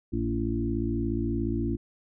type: harmonic tone with a mistuned harmonic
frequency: 57 Hz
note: A#1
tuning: 38 cents flat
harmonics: 1 / 2 / 4 / 5 / 6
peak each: -32 / -32 / -32 / -32 / -32 dBFS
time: 0.12-1.77 s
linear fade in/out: 20 ms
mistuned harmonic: 6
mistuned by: -15 cents
effects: none